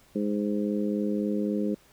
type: harmonic tone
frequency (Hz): 103.7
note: G#2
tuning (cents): -2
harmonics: 2 / 3 / 4 / 5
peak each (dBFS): -27 / -31 / -33 / -35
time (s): 0.15-1.75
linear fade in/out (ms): 10
effects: pink hiss -59 dBFS RMS until 1.92 s